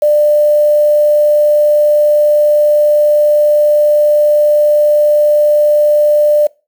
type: tone with quantisation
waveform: sine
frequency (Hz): 595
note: D5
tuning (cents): +22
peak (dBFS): -6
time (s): 0.02-6.47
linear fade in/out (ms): 5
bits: 5
effects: noise-tail reverb RT60 0.3 s tail -23 dB re dry